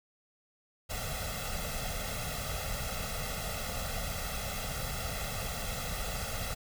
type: noise with comb filter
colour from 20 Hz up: pink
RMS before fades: -36 dBFS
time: 0.89-6.55 s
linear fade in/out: 20 ms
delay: 1.5 ms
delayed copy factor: +0.95
effects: none